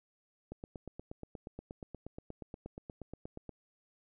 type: click train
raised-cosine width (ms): 2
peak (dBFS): -30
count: 26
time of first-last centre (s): 0.52-3.493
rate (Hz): 8.41
effects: none